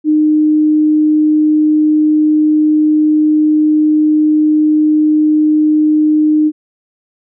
sine tone, 305.8 Hz, D#4, 30 cents flat, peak -7 dBFS, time 0.04-6.52 s, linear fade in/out 50 ms, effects none

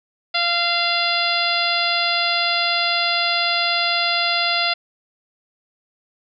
harmonic tone, 691 Hz, F5, 19 cents flat, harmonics 1 / 2 / 3 / 4 / 5 / 6 / 7, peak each -25 / -25 / -25 / -25 / -25 / -25 / -25 dBFS, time 0.34-4.74 s, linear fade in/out 10 ms, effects none

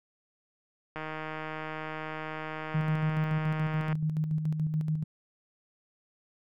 click train, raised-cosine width 0.5 ms, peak -22 dBFS, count 464, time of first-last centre 0.96-3.928 s, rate 156 Hz
sine tone with tremolo, 155.56 Hz, D#3, in tune, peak -25 dBFS, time 2.74-5.04 s, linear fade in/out 10 ms, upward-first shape square, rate 7 Hz, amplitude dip 45%
effects none

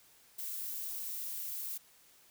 violet noise, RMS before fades -40 dBFS, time 0.38-1.78 s, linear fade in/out 10 ms, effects white hiss -63 dBFS RMS until 2.3 s

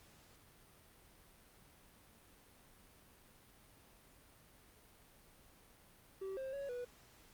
triangle tone with pitch steps, 385 / 530 / 558 / 489.7 Hz, G4 / C5 / C#5 / B4, -31 / +22 / +11 / -15 cents, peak -39 dBFS, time 6.21-6.85 s, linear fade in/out 10 ms, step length 160 ms, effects pink hiss -64 dBFS RMS until 7.33 s + Opus 48 kbps

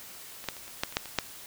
clicks, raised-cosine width 0.2 ms, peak -25 / -12 / -27 / -29 / -9 / -26 / -8 / -23 / -7 dBFS, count 9, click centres 0.441 / 0.487 / 0.567 / 0.679 / 0.835 / 0.925 / 0.969 / 1.057 / 1.187 s, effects white hiss -46 dBFS RMS until 1.46 s

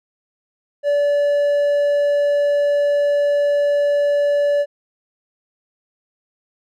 triangle tone, 577 Hz, D5, 31 cents flat, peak -12 dBFS, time 0.83-4.66 s, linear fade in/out 50 ms, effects none

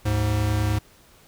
square tone pair together, 75.1 / 105.26 Hz, D2 / G#2, +39 / +24 cents, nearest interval tritone, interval 585 cents, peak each -27 / -22 dBFS, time 0.05-0.79 s, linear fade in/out 10 ms, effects pink hiss -54 dBFS RMS until 1.27 s

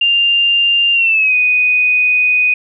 sine tone with pitch glide, 2794 to 2489 Hz, F7 to D#7, 0 to 0 cents, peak -9 dBFS, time 0.01-2.54 s, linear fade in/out 5 ms, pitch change -200 cents, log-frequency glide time 0.93-1.35 s, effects none

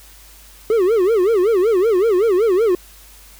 triangle tone with vibrato, 407.1 Hz, G#4, 35 cents flat, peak -10 dBFS, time 0.7-2.75 s, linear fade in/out 2 ms, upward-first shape sine, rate 5.3 Hz, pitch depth 240 cents each way, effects added 50 Hz sine -45 dBFS peak until 3.39 s + white hiss -45 dBFS RMS until 3.39 s

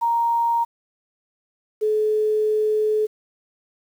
sine tone pair in turn, 933 / 428.8 Hz, A#5 / A4, +1 / -45 cents, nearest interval octave + minor second, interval 1346 cents, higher first, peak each -17 dBFS, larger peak neither, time 0.01-0.65 / 1.81-3.07 s, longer second, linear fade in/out 20 ms, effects 8-bit

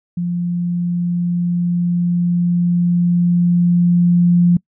sine tone with level ramp, 174.61 Hz, F3, in tune, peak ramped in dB -17 to -8 dBFS, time 0.17-4.57 s, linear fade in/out 5 ms, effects noise-tail reverb RT60 0.1 s tail -25 dB re dry

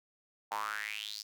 square tone with high-pass filter sweep, 52.9 Hz, G#1, 33 cents sharp, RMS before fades -39 dBFS, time 0.51-1.23 s, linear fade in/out 10 ms, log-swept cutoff 830 to 5200 Hz, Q 6.4, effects none

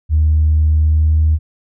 sine tone with pitch glide, 77.3 to 78.06 Hz, D#2 to D#2, -11 to +6 cents, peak -8 dBFS, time 0.09-1.39 s, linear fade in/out 50 ms, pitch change +17 cents, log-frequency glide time 0.79-1.18 s, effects tanh soft clip ceiling -5 dBFS

